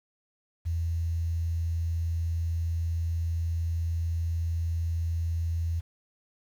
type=tone with quantisation; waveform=sine; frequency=83.3 Hz; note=E2; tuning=19 cents sharp; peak=-26 dBFS; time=0.65-5.81 s; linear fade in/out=20 ms; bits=9; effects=none